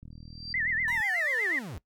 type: click train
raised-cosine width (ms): 5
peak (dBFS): -34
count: 40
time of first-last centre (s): 0.03-1.003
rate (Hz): 40.1
type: tone with exponential growth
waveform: sine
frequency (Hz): 4699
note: D8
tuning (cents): 0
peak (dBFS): -32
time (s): 0.11-0.53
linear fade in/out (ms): 2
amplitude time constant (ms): 90
type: tone with vibrato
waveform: sine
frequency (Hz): 1910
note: A#6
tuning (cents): +42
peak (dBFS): -26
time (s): 0.54-1.59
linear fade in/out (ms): 2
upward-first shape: sine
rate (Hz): 8.2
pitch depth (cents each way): 160
type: linear sweep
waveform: 40% pulse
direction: down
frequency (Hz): 987.8 to 64.2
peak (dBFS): -36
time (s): 0.88-1.78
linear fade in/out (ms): 0
effects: noise-tail reverb RT60 0.1 s tail -20 dB re dry